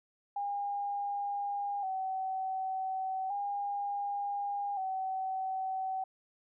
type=tone with vibrato; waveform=sine; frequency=784 Hz; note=G5; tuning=in tune; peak=-32 dBFS; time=0.36-6.04 s; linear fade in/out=5 ms; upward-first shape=square; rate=0.34 Hz; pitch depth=54 cents each way; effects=none